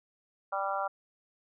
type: harmonic tone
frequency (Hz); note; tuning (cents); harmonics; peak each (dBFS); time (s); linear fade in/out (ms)
196; G3; 0; 3 / 4 / 5 / 6 / 7; -36 / -34 / -38 / -37 / -36; 0.52-0.88; 10
effects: none